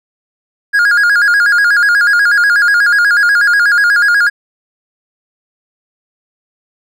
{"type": "tone with vibrato", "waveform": "triangle", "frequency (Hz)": 1532, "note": "G6", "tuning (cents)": -40, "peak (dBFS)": -5, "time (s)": [0.73, 4.3], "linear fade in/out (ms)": 20, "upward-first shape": "square", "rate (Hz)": 8.2, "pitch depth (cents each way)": 130, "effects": []}